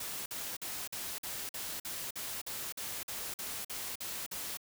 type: noise bursts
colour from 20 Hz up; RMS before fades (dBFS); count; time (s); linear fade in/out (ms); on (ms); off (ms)
white; -40; 15; 0-4.572; 5; 260; 48
effects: none